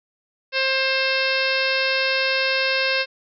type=harmonic tone; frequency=530 Hz; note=C5; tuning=22 cents sharp; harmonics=1 / 2 / 3 / 4 / 5 / 6 / 7 / 8 / 9 / 10; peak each=-25 / -32 / -25 / -28 / -24 / -34 / -30 / -30 / -31 / -32 dBFS; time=0.52-3.06 s; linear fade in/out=50 ms; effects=none